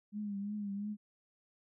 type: tone with vibrato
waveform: sine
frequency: 204.3 Hz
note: G#3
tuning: 28 cents flat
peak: -36 dBFS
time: 0.12-0.97 s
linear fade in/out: 50 ms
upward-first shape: triangle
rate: 2.9 Hz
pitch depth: 65 cents each way
effects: none